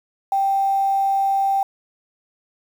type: tone with quantisation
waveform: sine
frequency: 784 Hz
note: G5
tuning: in tune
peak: -16 dBFS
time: 0.32-1.63 s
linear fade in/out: 2 ms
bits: 7
effects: none